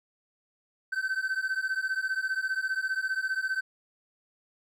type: beating tone pair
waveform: triangle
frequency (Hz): 1529 / 1544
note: G6 / G6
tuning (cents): -44 / -27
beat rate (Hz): 15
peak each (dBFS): -29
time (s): 0.92-3.61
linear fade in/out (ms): 10
effects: none